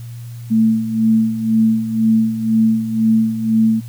sine tone with tremolo, 222.3 Hz, A3, 18 cents sharp, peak -9 dBFS, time 0.5-3.81 s, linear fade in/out 20 ms, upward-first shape sine, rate 2 Hz, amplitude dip 70%, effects added 118 Hz sine -28 dBFS peak until 3.88 s + white hiss -47 dBFS RMS until 3.88 s

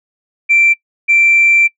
sine tone pair in turn, 2349 / 2349 Hz, D7 / D7, 0 / 0 cents, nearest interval unison, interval 0 cents, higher neither, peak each -6 dBFS, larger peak neither, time 0.49-0.74 / 1.08-1.68 s, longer second, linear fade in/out 20 ms, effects noise-tail reverb RT60 0.1 s tail -23 dB re dry + tanh soft clip ceiling -2 dBFS

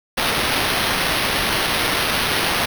white noise with sample-and-hold, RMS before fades -20 dBFS, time 0.17-2.66 s, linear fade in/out 10 ms, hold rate 7350 Hz, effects none

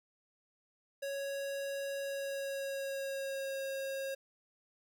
square tone with pitch glide, 554.4 to 541.4 Hz, C#5 to C#5, 0 to -41 cents, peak -37 dBFS, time 1.02-4.15 s, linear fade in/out 10 ms, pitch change -41 cents, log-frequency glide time 2.01-3.62 s, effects 12-bit

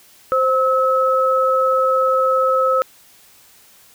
sine tone pair together, 523.3 / 1293.7 Hz, C5 / E6, 0 / -33 cents, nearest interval octave + major third, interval 1567 cents, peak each -16 dBFS, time 0.32-2.82 s, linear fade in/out 0 ms, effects white hiss -49 dBFS RMS until 3.94 s

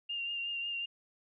sine tone with vibrato, 2794 Hz, F7, in tune, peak -34 dBFS, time 0.09-0.86 s, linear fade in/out 10 ms, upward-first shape triangle, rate 5.5 Hz, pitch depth 28 cents each way, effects none

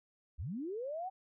sine linear sweep, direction up, 51.2 to 776 Hz, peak -37 dBFS, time 0.38-1.1 s, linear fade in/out 20 ms, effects none

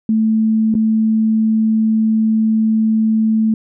sine tone with dropouts, 220 Hz, A3, in tune, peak -11 dBFS, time 0.09-3.54 s, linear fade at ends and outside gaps 2 ms, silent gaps 0.742-0.751 s, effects none

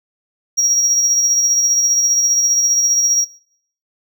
triangle tone with tremolo, 5660 Hz, F8, 22 cents sharp, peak -8 dBFS, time 0.57-3.25 s, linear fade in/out 20 ms, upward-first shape sine, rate 15 Hz, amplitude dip 35%, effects noise-tail reverb RT60 0.6 s tail -22 dB re dry + tanh soft clip ceiling -5 dBFS

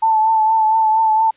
sine tone with vibrato, 880 Hz, A5, in tune, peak -11 dBFS, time 0.02-1.31 s, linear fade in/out 10 ms, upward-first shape triangle, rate 4.3 Hz, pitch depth 36 cents each way, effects white hiss -54 dBFS RMS until 1.36 s + resampled to 8000 Hz

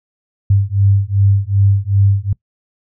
sine beating tone pair, 98 / 100.6 Hz, G2 / G2, 0 / +45 cents, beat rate 2.6 Hz, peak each -13 dBFS, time 0.5-2.33 s, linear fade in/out 5 ms, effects noise-tail reverb RT60 0.1 s tail -22 dB re dry

